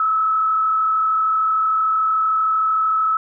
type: tone with frequency modulation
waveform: sine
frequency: 1297 Hz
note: E6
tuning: 28 cents flat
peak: -15 dBFS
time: 0-3.17 s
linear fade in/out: 2 ms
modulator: 33.2 Hz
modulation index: 0.65
effects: none